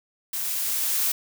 blue noise with level ramp, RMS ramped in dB -29 to -23 dBFS, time 0.33-1.12 s, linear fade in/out 5 ms, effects none

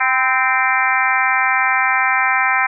harmonic tone with a mistuned harmonic, 260.8 Hz, C4, 5 cents flat, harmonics 3 / 4 / 5 / 6 / 7 / 8 / 9, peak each -21 / -21 / -21 / -21 / -21 / -21 / -21 dBFS, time 0-2.67 s, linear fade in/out 10 ms, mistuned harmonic 4, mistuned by -37 cents, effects none

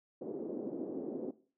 pink band-pass noise, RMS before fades -40 dBFS, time 0.21-1.31 s, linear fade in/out 5 ms, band 260 to 450 Hz, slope 24 dB/octave, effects noise-tail reverb RT60 0.4 s tail -17 dB re dry

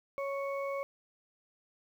harmonic tone, 554.4 Hz, C#5, in tune, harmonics 1 / 2 / 4, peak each -34 / -40 / -44 dBFS, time 0.18-0.83 s, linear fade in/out 0 ms, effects 10-bit

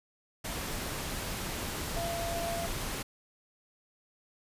sine tone in noise, 679 Hz, F5, 49 cents flat, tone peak -34 dBFS, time 1.96-2.67 s, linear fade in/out 10 ms, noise pink, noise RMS -36 dBFS, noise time 0.44-3.03 s, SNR -1 dB, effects resampled to 32000 Hz

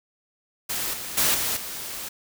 white noise with level steps, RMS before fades -28 / -34 / -21 / -26 / -34 dBFS, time 0.69-2.09 s, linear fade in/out 10 ms, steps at 0.93 / 1.17 / 1.34 / 1.56 s, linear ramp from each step 10 ms, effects none

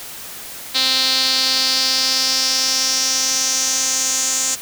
sawtooth tone with band-pass filter sweep, 261.6 Hz, C4, in tune, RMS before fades -18 dBFS, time 0.74-4.56 s, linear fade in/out 20 ms, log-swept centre 4100 to 7000 Hz, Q 4.7, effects white hiss -33 dBFS RMS until 4.61 s

